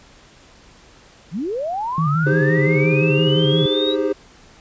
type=linear sweep; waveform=sine; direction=up; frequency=133.8 to 3880 Hz; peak=-21 dBFS; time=1.31-3.96 s; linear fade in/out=50 ms
type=tone with vibrato; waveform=sine; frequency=152.4 Hz; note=D#3; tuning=36 cents flat; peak=-16 dBFS; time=1.98-3.66 s; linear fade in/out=2 ms; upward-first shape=square; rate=5.8 Hz; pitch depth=93 cents each way
type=chord; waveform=triangle; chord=Ab major seventh; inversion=second; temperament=equal with one note detuned; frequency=311.1 / 392 / 409.8 / 523.3 Hz; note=Eb4 / G4 / Ab4 / C5; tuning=0 / 0 / -23 / 0 cents; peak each=-21 dBFS; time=2.26-4.13 s; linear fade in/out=10 ms
effects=pink hiss -48 dBFS RMS until 4.6 s + resampled to 16000 Hz